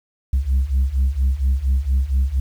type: beating tone pair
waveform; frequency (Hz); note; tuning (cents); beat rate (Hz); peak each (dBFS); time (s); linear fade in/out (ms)
sine; 64.1 / 68.4; C2 / C#2; -35 / -23; 4.3; -18 / -16; 0.33-2.4; 5
effects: tanh soft clip ceiling -12 dBFS + 8-bit